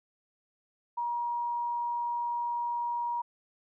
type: tone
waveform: sine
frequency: 952 Hz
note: A#5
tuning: 36 cents sharp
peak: -29 dBFS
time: 0.97-3.22 s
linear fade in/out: 10 ms
effects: none